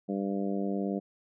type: harmonic tone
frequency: 99 Hz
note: G2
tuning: 18 cents sharp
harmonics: 2 / 3 / 4 / 5 / 6 / 7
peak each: -31 / -35 / -37 / -39 / -41 / -42 dBFS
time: 0.08-1 s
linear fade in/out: 20 ms
effects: none